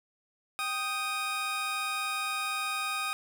20% pulse tone pair together, 784 / 1243.5 Hz, G5 / D#6, 0 / -1 cents, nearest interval minor sixth, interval 799 cents, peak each -34 / -26 dBFS, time 0.59-3.13 s, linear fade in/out 0 ms, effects none

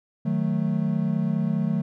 triangle chord, D# diminished, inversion none, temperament equal, 155.56 / 185 / 220 Hz, D#3 / F#3 / A3, 0 / 0 / 0 cents, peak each -24 dBFS, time 0.25-1.82 s, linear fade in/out 10 ms, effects none

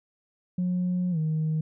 sine tone with pitch glide, 180 to 156.7 Hz, F#3 to D#3, -47 to +13 cents, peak -22 dBFS, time 0.58-1.61 s, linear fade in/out 5 ms, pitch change -240 cents, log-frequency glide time 1.11-1.18 s, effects tanh soft clip ceiling -21 dBFS

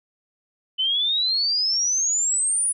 sine exponential sweep, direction up, 3004 to 9920 Hz, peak -19 dBFS, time 0.78-2.73 s, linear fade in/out 20 ms, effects none

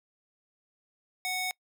square tone with high-pass filter, 740 Hz, F#5, in tune, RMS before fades -32 dBFS, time 1.25-1.51 s, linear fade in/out 0 ms, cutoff 1500 Hz, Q 1.1, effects noise-tail reverb RT60 0.1 s tail -25 dB re dry

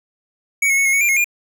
square tone with pitch steps, 2246 / 2177 / 2210 / 2160 / 2223 / 2382 / 2164 / 2412 Hz, C#7 / C#7 / C#7 / C#7 / C#7 / D7 / C#7 / D7, +22 / -32 / -6 / -45 / +4 / +24 / -42 / +46 cents, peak -14 dBFS, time 0.62-1.244 s, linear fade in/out 5 ms, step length 78 ms, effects none

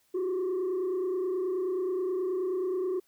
sine tone with frequency modulation, 370 Hz, F#4, in tune, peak -25 dBFS, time 0.14-3 s, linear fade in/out 10 ms, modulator 29.4 Hz, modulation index 0.62, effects tanh soft clip ceiling -26 dBFS + white hiss -69 dBFS RMS until 3.07 s

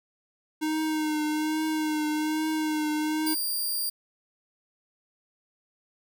square tone with vibrato, 308.8 Hz, D#4, 13 cents flat, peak -26 dBFS, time 0.61-3.35 s, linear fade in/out 20 ms, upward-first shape triangle, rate 1.2 Hz, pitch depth 32 cents each way
5% pulse tone, 4767 Hz, D8, 25 cents sharp, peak -20 dBFS, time 3.26-3.9 s, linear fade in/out 10 ms
effects none

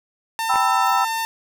sawtooth tone, 901 Hz, A5, 41 cents sharp, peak -18 dBFS, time 0.39-1.25 s, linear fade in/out 0 ms
sine chord, E minor, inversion first, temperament equal, 784 / 987.8 / 1318.5 Hz, G5 / B5 / E6, 0 / 0 / 0 cents, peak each -21 dBFS, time 0.49-1.05 s, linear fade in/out 10 ms
clicks, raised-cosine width 0.5 ms, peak -18 / -14 dBFS, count 2, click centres 0.541 / 0.558 s
effects none

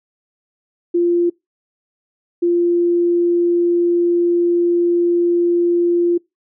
sine tone pair in turn, 346.5 / 346.5 Hz, F4 / F4, -14 / -14 cents, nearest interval unison, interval 0 cents, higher neither, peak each -12 dBFS, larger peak neither, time 0.94-1.3 / 2.42-6.18 s, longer second, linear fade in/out 10 ms, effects noise-tail reverb RT60 0.2 s tail -25 dB re dry

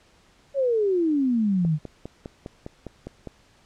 sine exponential sweep, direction down, 569 to 146.4 Hz, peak -19 dBFS, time 0.54-1.79 s, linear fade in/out 50 ms
click train, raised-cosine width 2 ms, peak -21 dBFS, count 9, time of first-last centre 1.65-3.273 s, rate 4.93 Hz
effects pink hiss -58 dBFS RMS until 3.65 s + low-pass 7000 Hz 12 dB/octave

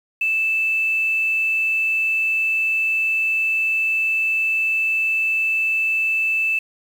sine tone with quantisation, 2637 Hz, E7, in tune, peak -17 dBFS, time 0.21-6.59 s, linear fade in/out 5 ms, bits 7, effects none

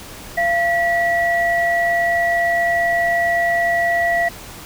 sine tone pair together, 686.2 / 1941 Hz, F5 / B6, -31 / -31 cents, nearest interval octave + tritone, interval 1800 cents, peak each -17 / -18 dBFS, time 0.37-4.29 s, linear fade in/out 10 ms, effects pink hiss -36 dBFS RMS until 4.65 s

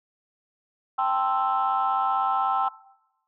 sine chord, A minor seventh, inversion third, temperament equal, 784 / 880 / 1046.5 / 1318.5 Hz, G5 / A5 / C6 / E6, 0 / 0 / 0 / 0 cents, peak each -24 / -29 / -27 / -26 dBFS, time 0.98-2.69 s, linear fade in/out 10 ms, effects noise-tail reverb RT60 0.9 s tail -20 dB re dry + tanh soft clip ceiling -14 dBFS

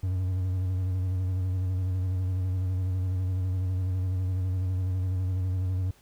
triangle tone with vibrato, 92.5 Hz, F#2, in tune, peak -23 dBFS, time 0.03-5.91 s, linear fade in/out 5 ms, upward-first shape square, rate 12 Hz, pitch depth 31 cents each way, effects pink hiss -60 dBFS RMS until 6.01 s

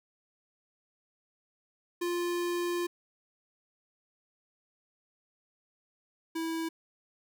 square tone pair in turn, 349.2 / 326.8 Hz, F4 / E4, 0 / -15 cents, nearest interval minor second, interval 115 cents, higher first, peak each -30 / -32 dBFS, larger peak first, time 2.01-2.87 / 6.35-6.69 s, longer first, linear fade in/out 10 ms, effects none

